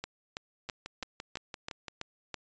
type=two click trains; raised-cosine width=0.2 ms; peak=-22 / -19 dBFS; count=8 / 8; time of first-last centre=0.69-1.883 / 0.04-2.343 s; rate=5.87 / 3.04 Hz; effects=resampled to 16000 Hz